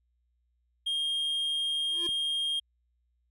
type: tone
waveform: triangle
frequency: 3226 Hz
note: G7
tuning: 49 cents sharp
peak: -26 dBFS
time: 0.86-2.6 s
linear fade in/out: 10 ms
type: tone with exponential growth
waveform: square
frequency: 343.4 Hz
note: F4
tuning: 29 cents flat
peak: -36 dBFS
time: 1.84-2.07 s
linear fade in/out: 5 ms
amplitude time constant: 49 ms
type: click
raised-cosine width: 3 ms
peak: -35 dBFS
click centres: 2.09 s
effects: added 60 Hz sine -70 dBFS peak until 3.3 s